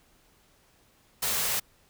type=band-stop noise; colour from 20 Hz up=white; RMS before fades=-28 dBFS; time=1.22-1.6 s; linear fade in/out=10 ms; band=250 to 380 Hz; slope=96 dB/octave; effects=pink hiss -63 dBFS RMS until 1.89 s